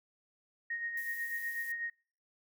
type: tone with tremolo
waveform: sine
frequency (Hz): 1864.7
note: A#6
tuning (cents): 0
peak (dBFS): -33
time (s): 0.7-1.9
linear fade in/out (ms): 5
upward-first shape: sine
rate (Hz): 8.1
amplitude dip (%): 50
type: noise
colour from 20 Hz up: violet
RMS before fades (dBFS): -49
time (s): 0.97-1.72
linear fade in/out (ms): 2
effects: noise-tail reverb RT60 0.5 s tail -26 dB re dry